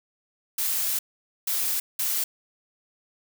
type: noise bursts at uneven times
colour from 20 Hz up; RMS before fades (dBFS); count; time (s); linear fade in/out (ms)
blue; -26; 3; 0.58-0.99 / 1.47-1.8 / 1.99-2.24; 5
effects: none